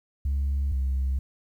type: tone pair in turn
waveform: sine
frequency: 69.4 / 66.42 Hz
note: C#2 / C2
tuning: +3 / +27 cents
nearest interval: minor second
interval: 76 cents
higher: first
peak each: -21 dBFS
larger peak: neither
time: 0.25-0.72 / 0.72-1.19 s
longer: neither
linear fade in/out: 5 ms
effects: tanh soft clip ceiling -21 dBFS + 10-bit